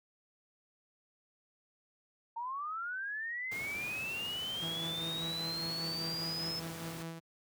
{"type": "linear sweep", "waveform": "sine", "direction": "up", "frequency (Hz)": [904, 5240], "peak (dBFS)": -36, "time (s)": [2.36, 6.6], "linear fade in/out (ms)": 10}
{"type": "noise", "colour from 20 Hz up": "pink", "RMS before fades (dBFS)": -46, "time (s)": [3.51, 7.03], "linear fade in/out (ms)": 10}
{"type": "tone with tremolo", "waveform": "sawtooth", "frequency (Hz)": 164.81, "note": "E3", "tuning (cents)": 0, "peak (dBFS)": -35, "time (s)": [4.61, 7.2], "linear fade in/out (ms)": 20, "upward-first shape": "sine", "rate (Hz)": 5, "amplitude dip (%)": 45}
{"effects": ["high-pass 100 Hz 12 dB/octave"]}